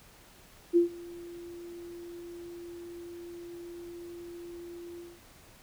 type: tone with ADSR envelope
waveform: sine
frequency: 344.9 Hz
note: F4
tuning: 22 cents flat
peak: -17 dBFS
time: 0.73-5.21 s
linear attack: 35 ms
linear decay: 120 ms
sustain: -24 dB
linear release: 220 ms
effects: pink hiss -56 dBFS RMS until 5.62 s